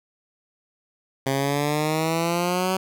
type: exponential sweep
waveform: 10% pulse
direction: up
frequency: 134 to 189.6 Hz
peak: -13 dBFS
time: 1.26-2.77 s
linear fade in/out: 5 ms
effects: none